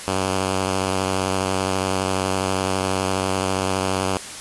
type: tone with vibrato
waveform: 5% pulse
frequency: 94.9 Hz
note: F#2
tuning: 44 cents sharp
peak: -9 dBFS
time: 0.08-4.17 s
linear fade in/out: 0 ms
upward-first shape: sine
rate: 12 Hz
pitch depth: 29 cents each way
effects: white hiss -34 dBFS RMS until 4.4 s + resampled to 24000 Hz